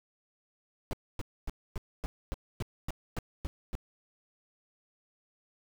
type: noise bursts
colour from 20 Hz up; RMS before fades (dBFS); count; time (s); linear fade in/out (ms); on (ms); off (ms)
brown; -33; 11; 0.91-3.752; 0; 22; 260
effects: none